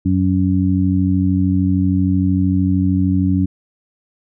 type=harmonic tone; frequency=93.1 Hz; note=F#2; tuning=11 cents sharp; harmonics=1 / 2 / 3; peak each=-17 / -17 / -17 dBFS; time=0.05-3.46 s; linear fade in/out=10 ms; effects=none